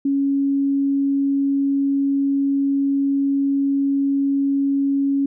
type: tone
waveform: sine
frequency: 277.3 Hz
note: C#4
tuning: 1 cent sharp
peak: -16 dBFS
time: 0.05-5.26 s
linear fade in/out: 5 ms
effects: none